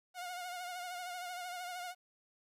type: tone with vibrato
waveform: sawtooth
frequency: 718 Hz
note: F5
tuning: 48 cents sharp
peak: -37 dBFS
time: 0.14-1.95 s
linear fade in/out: 50 ms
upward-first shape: triangle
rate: 13 Hz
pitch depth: 56 cents each way
effects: resampled to 32000 Hz + 12-bit